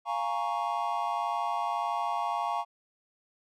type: chord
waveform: triangle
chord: Bb minor seventh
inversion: second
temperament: equal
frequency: 698.5 / 830.6 / 932.3 / 1108.7 Hz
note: F5 / Ab5 / Bb5 / Db6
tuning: 0 / 0 / 0 / 0 cents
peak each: -32 dBFS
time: 0.05-2.65 s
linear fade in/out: 50 ms
effects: none

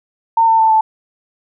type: tone with pitch steps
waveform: sine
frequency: 910 / 899 / 888.2 / 877.5 Hz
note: A#5 / A5 / A5 / A5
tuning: -42 / +37 / +16 / -5 cents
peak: -8 dBFS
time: 0.37-0.81 s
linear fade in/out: 5 ms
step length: 110 ms
effects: none

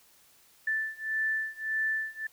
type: beating tone pair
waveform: sine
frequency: 1760 / 1761.7 Hz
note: A6 / A6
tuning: 0 / +2 cents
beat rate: 1.7 Hz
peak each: -32 / -31 dBFS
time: 0.67-2.27 s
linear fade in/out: 5 ms
effects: white hiss -61 dBFS RMS until 2.32 s

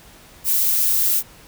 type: noise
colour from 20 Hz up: violet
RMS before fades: -18 dBFS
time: 0.44-1.23 s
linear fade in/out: 50 ms
effects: pink hiss -46 dBFS RMS until 1.47 s

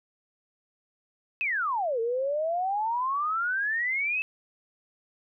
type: exponential two-way sweep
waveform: sine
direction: down then up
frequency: 2637 to 447.1 to 2637 Hz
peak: -25 dBFS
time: 1.41-4.22 s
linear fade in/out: 0 ms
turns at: 2 s
effects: none

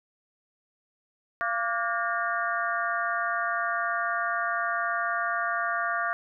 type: tone cluster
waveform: sine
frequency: 688 / 1165 / 1431 / 1612 / 1826 Hz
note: F5 / D6 / F6 / G6 / A#6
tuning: -26 / -14 / +42 / +48 / -36 cents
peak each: -32 / -30 / -31 / -34 / -34 dBFS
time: 1.41-6.13 s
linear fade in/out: 0 ms
effects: none

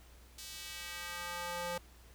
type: tone with high-pass filter sweep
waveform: square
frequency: 174.61 Hz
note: F3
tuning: in tune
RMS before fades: -42 dBFS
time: 0.38-1.78 s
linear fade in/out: 5 ms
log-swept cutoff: 4600 to 490 Hz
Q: 1
effects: added 60 Hz sine -57 dBFS peak until 2.14 s + pink hiss -62 dBFS RMS until 2.14 s

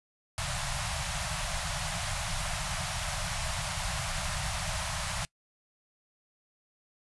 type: band-stop noise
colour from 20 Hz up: pink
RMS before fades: -33 dBFS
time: 0.38-5.25 s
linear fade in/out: 0 ms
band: 180 to 580 Hz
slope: 96 dB/octave
effects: noise-tail reverb RT60 0.1 s tail -24 dB re dry + resampled to 24000 Hz

